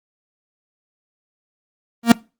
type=tone with exponential growth; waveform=45% pulse; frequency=233.1 Hz; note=A#3; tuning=in tune; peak=-3 dBFS; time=2.03-2.12 s; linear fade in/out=5 ms; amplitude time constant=19 ms; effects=noise-tail reverb RT60 0.3 s tail -23 dB re dry + Opus 24 kbps